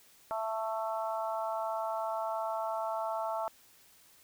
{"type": "harmonic tone", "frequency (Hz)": 221.4, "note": "A3", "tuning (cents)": 11, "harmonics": [3, 4, 5, 6], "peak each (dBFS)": [-35, -36, -41, -41], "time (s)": [0.31, 3.48], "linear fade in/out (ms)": 0, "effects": ["white hiss -61 dBFS RMS until 4.23 s"]}